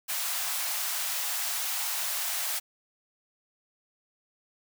white high-pass noise, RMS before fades -31 dBFS, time 0.08-2.6 s, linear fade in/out 20 ms, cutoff 630 Hz, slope 48 dB/octave, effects none

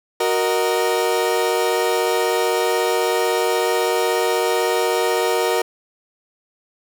30% pulse chord, D# minor, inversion first, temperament equal, 370 / 466.2 / 622.3 Hz, F#4 / A#4 / D#5, 0 / 0 / 0 cents, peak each -19 / -17 / -22 dBFS, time 0.2-5.62 s, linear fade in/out 5 ms, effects none

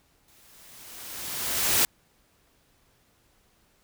white noise with exponential growth, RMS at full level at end -20 dBFS, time 0.28-1.85 s, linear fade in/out 1 ms, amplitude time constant 340 ms, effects pink hiss -65 dBFS RMS until 3.83 s

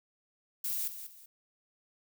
violet noise with echo, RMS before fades -34 dBFS, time 0.64-0.88 s, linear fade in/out 5 ms, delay 190 ms, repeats 2, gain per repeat -10 dB, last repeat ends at 1.26 s, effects none

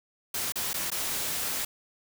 white noise with dropouts, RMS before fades -31 dBFS, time 0.34-1.65 s, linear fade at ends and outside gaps 5 ms, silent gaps 0.522-0.556 / 0.732-0.741 / 0.903-0.916 s, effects none

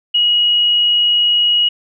sine tone, 2900 Hz, F#7, 35 cents flat, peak -10 dBFS, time 0.14-1.69 s, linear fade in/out 10 ms, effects none

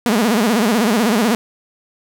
sawtooth tone with vibrato, 222.4 Hz, A3, 19 cents sharp, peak -9 dBFS, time 0.06-1.35 s, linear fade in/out 0 ms, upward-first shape sine, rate 16 Hz, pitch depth 180 cents each way, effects none

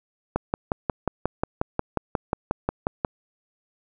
click train, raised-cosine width 1 ms, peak -8 dBFS, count 16, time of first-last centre 0.36-3.048 s, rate 5.58 Hz, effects none

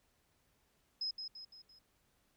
sine tone with echo, 5110 Hz, D#8, 45 cents sharp, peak -35 dBFS, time 1.01-1.11 s, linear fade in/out 5 ms, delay 170 ms, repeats 4, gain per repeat -6 dB, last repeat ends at 1.79 s, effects pink hiss -75 dBFS RMS until 2.36 s

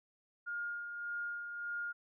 sine tone with tremolo, 1418 Hz, F6, 26 cents sharp, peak -36 dBFS, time 0.46-1.93 s, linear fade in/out 20 ms, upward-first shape sine, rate 1.7 Hz, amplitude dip 45%, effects none

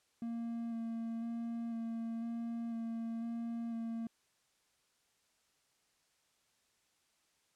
triangle tone with vibrato, 230.3 Hz, A#3, 21 cents flat, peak -35 dBFS, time 0.22-4.07 s, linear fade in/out 2 ms, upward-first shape square, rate 1 Hz, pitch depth 13 cents each way, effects white hiss -75 dBFS RMS until 7.55 s + low-pass 9000 Hz 12 dB/octave

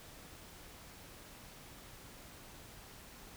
silence, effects pink hiss -54 dBFS RMS until 3.36 s

